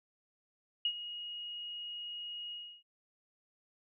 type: tone with ADSR envelope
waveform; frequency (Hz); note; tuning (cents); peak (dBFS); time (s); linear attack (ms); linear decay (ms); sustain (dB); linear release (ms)
sine; 2882; F#7; -46; -27; 0.85-2.83; 3; 68; -13; 310
effects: none